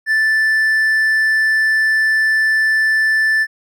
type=tone; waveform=triangle; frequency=1760 Hz; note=A6; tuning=in tune; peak=-10 dBFS; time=0.06-3.47 s; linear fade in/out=50 ms; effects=none